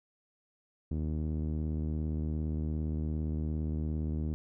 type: tone with low-pass filter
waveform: sawtooth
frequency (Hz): 77.4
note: D#2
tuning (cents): -9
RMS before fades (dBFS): -33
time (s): 0.91-4.34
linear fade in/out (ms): 0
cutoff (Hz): 280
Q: 1.4
effects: none